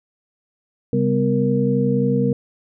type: tone cluster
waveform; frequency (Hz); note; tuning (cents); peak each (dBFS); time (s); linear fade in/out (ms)
sine; 135.4 / 198.7 / 249.9 / 468.8; C#3 / G3 / B3 / A#4; -40 / +24 / +21 / +10; -21; 0.93-2.33; 2
effects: none